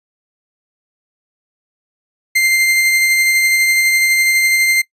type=tone with tremolo; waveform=40% pulse; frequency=2093 Hz; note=C7; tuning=in tune; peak=-9 dBFS; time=2.35-4.82 s; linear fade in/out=10 ms; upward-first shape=sine; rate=12 Hz; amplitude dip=25%; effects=noise-tail reverb RT60 0.1 s tail -20 dB re dry + resampled to 32000 Hz